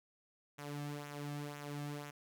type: tone with flanger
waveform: sawtooth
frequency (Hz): 145.6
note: D3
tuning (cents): -15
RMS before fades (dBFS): -44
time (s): 0.58-2.11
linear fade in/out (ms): 10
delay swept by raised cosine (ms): 0.21 to 2.11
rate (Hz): 2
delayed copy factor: -0.6
effects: none